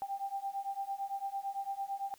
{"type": "beating tone pair", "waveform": "sine", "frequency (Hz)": [785, 793.9], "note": ["G5", "G5"], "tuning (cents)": [2, 22], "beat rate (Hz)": 8.9, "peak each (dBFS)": [-39, -38], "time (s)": [0.02, 2.14], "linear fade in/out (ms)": 0, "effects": ["white hiss -63 dBFS RMS until 2.18 s"]}